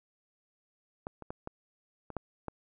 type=clicks; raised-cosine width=1 ms; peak=-23 / -30 / -24 / -24 / -28 / -20 / -22 dBFS; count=7; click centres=1.069 / 1.223 / 1.305 / 1.474 / 2.103 / 2.167 / 2.483 s; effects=none